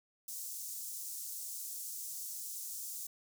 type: high-pass noise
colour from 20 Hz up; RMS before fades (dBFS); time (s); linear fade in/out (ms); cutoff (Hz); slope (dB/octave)
pink; -43; 0.28-3.07; 5; 6400; 24
effects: none